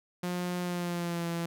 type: tone with pitch glide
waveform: sawtooth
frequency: 178.1 to 169.18 Hz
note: F3 to E3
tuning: +34 to +45 cents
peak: -27 dBFS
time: 0.23-1.46 s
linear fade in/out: 5 ms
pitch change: -89 cents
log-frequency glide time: 0.61-1.28 s
effects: none